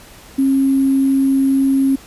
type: tone with sample-and-hold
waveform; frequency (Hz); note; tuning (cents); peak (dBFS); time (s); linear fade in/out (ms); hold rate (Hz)
sine; 270.2; C#4; -44; -11; 0.38-1.96; 10; 11025
effects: pink hiss -41 dBFS RMS until 2.06 s + resampled to 32000 Hz